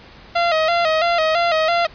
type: tone with vibrato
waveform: sawtooth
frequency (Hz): 659.3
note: E5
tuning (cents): 0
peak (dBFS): -11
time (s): 0.35-1.87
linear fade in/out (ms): 10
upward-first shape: square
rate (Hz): 3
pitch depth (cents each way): 73
effects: pink hiss -43 dBFS RMS until 1.94 s + resampled to 11025 Hz